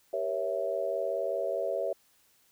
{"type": "chord", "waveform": "sine", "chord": "G diminished seventh", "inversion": "none", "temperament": "equal with one note detuned", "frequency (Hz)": [392, 475.4, 554.4, 659.3], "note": ["G4", "Bb4", "Db5", "Fb5"], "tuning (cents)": [0, 34, 0, 0], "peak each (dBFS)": [-37, -36, -32, -33], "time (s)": [0.13, 1.93], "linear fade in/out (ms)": 5, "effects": ["white hiss -66 dBFS RMS until 2.51 s"]}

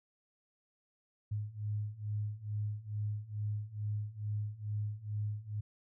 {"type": "beating tone pair", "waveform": "sine", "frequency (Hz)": [103.83, 106.13], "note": ["G#2", "G#2"], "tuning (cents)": [0, 38], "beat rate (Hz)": 2.3, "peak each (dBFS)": [-39, -37], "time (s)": [1.31, 5.61], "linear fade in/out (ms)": 10, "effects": []}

